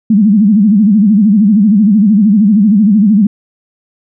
sine tone with vibrato, 207.7 Hz, G#3, in tune, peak -4 dBFS, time 0.1-3.27 s, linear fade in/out 5 ms, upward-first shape sine, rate 13 Hz, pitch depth 150 cents each way, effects none

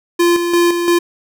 square tone with tremolo, 345.6 Hz, F4, 18 cents flat, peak -10 dBFS, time 0.19-0.99 s, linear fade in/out 10 ms, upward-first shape square, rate 2.9 Hz, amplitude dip 50%, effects none

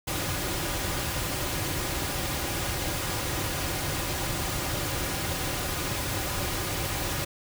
pink noise with comb filter, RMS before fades -30 dBFS, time 0.07-7.25 s, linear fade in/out 10 ms, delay 4.5 ms, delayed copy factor -0.5, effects none

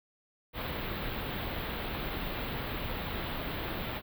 pink band-stop noise, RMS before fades -36 dBFS, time 0.53-4.02 s, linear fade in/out 50 ms, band 4000 to 14000 Hz, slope 48 dB/octave, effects none

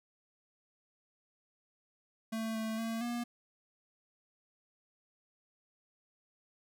square tone with pitch steps, 223.2 / 221.1 / 226.4 / 238.8 Hz, A3 / A3 / A3 / A#3, +25 / +9 / +50 / +42 cents, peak -35 dBFS, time 2.32-3.24 s, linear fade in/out 10 ms, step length 230 ms, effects none

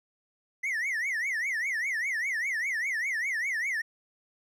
triangle tone with vibrato, 1975.5 Hz, B6, in tune, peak -26 dBFS, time 0.63-3.82 s, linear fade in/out 10 ms, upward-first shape triangle, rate 5 Hz, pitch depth 260 cents each way, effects none

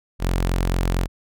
sawtooth tone, 44.38 Hz, F1, 29 cents sharp, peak -15 dBFS, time 0.19-1.08 s, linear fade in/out 50 ms, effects none

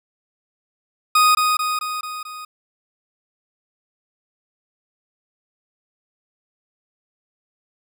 40% pulse tone with echo, 1244.5 Hz, D#6, in tune, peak -11 dBFS, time 1.15-1.35 s, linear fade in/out 5 ms, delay 220 ms, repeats 5, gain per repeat -4 dB, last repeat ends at 2.45 s, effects none

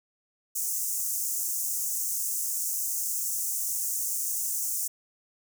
pink high-pass noise, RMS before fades -30 dBFS, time 0.55-4.88 s, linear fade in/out 10 ms, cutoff 6200 Hz, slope 48 dB/octave, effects none

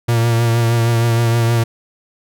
45% pulse tone with vibrato, 116.54 Hz, A#2, in tune, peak -12 dBFS, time 0.08-1.64 s, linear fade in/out 10 ms, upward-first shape triangle, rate 6.4 Hz, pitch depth 34 cents each way, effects none

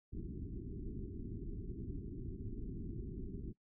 pink low-pass noise, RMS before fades -44 dBFS, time 0.12-3.53 s, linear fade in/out 20 ms, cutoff 400 Hz, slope 96 dB/octave, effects noise-tail reverb RT60 0.1 s tail -21 dB re dry

